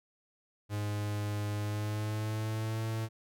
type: tone with pitch glide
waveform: 45% pulse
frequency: 103.9 to 111.36 Hz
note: G#2 to A2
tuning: +1 to +21 cents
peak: -32 dBFS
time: 0.69-3.09 s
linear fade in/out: 50 ms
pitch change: +120 cents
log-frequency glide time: 1.57-2.83 s
effects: none